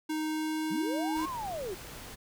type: tone with pitch glide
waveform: square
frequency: 311.1 to 314.7 Hz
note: D#4 to D#4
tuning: 0 to +20 cents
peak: -31 dBFS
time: 0.09-1.26 s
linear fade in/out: 10 ms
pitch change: +20 cents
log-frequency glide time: 0.28-0.95 s
type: linear two-way sweep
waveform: sine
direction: up then down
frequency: 151 to 1099 to 335.4 Hz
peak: -34 dBFS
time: 0.7-1.75 s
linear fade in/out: 20 ms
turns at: 1.27 s
type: noise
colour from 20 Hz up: pink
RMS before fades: -45 dBFS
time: 1.15-2.16 s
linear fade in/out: 20 ms
effects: none